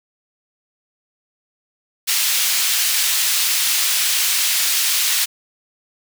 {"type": "high-pass noise", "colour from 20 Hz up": "pink", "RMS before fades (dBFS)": -18, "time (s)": [2.07, 5.26], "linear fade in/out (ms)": 20, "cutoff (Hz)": 2800, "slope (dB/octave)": 12, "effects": []}